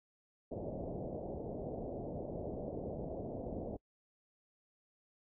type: low-pass noise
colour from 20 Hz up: white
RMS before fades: -42 dBFS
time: 0.51-3.77 s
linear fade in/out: 10 ms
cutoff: 670 Hz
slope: 48 dB/octave
effects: noise-tail reverb RT60 0.1 s tail -26 dB re dry